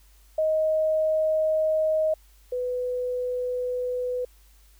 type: tone pair in turn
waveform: sine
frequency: 627 / 497.7 Hz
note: D#5 / B4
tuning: +13 / +13 cents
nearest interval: major third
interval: 400 cents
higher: first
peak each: -20 / -25 dBFS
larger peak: first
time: 0.38-2.14 / 2.52-4.25 s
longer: first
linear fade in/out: 5 ms
effects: added 50 Hz sine -53 dBFS peak until 4.79 s + white hiss -61 dBFS RMS until 4.79 s